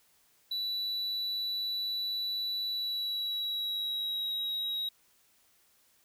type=tone with pitch glide; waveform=triangle; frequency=3952 to 3826 Hz; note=B7 to A#7; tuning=0 to +44 cents; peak=-30 dBFS; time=0.51-4.89 s; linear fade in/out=5 ms; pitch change=-56 cents; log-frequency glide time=2.67-4.34 s; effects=white hiss -67 dBFS RMS until 6.04 s